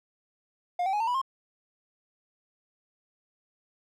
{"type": "tone with pitch steps", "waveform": "triangle", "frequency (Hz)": [710, 769.8, 834.6, 904.9, 981.2, 1063.8], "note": ["F5", "G5", "G#5", "A5", "B5", "C6"], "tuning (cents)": [28, -32, 8, 48, -12, 28], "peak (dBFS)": -23, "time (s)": [0.79, 1.216], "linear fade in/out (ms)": 5, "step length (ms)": 71, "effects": []}